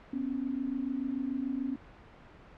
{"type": "tone pair together", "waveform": "sine", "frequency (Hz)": [250.3, 277.2], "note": ["B3", "C#4"], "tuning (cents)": [23, 0], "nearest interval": "major second", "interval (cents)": 177, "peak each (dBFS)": [-34, -33], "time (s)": [0.13, 1.76], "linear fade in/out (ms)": 5, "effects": ["pink hiss -53 dBFS RMS until 2.57 s", "low-pass 2000 Hz 12 dB/octave"]}